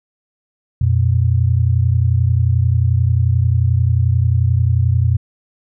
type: tone pair together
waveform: sine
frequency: 88.69 / 120 Hz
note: F2 / B2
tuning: +27 / -49 cents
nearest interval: perfect fourth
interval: 524 cents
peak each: -14 dBFS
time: 0.81-5.17 s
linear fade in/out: 5 ms
effects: none